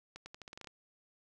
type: accelerating click train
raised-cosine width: 0.2 ms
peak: -30 dBFS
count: 10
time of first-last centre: 0.16-0.672 s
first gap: 100 ms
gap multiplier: 0.85
effects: none

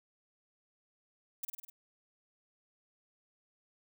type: noise with echo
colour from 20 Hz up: violet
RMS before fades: -37 dBFS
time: 1.43-1.45 s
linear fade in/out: 5 ms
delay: 50 ms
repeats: 5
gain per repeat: -3 dB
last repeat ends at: 1.7 s
effects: none

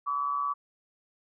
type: tone with amplitude modulation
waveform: sine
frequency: 1143 Hz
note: D6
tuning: 47 cents flat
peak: -24 dBFS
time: 0.06-0.54 s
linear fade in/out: 20 ms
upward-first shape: sine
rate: 138 Hz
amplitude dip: 60%
effects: none

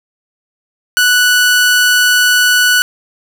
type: tone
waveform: sawtooth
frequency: 1480 Hz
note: F#6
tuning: in tune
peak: -4 dBFS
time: 0.97-2.82 s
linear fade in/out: 0 ms
effects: none

